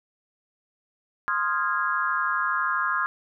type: chord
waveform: sine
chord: F minor seventh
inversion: second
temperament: equal with one note detuned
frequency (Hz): 1046.5 / 1244.5 / 1396.9 / 1649.7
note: C6 / Eb6 / F6 / Ab6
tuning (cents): 0 / 0 / 0 / -12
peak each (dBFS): -28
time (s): 1.28-3.06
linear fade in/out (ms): 0
effects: none